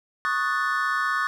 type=chord; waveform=triangle; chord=D# half-diminished seventh; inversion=third; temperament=equal; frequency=1108.7 / 1244.5 / 1480 / 1760 Hz; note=C#6 / D#6 / F#6 / A6; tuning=0 / 0 / 0 / 0 cents; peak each=-26 dBFS; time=0.25-1.27 s; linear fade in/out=0 ms; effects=none